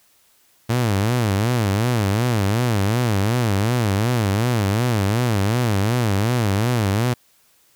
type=tone with vibrato; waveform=sawtooth; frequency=110 Hz; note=A2; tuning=in tune; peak=-13 dBFS; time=0.69-7.14 s; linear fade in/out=10 ms; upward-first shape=sine; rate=2.7 Hz; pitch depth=220 cents each way; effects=white hiss -58 dBFS RMS until 7.75 s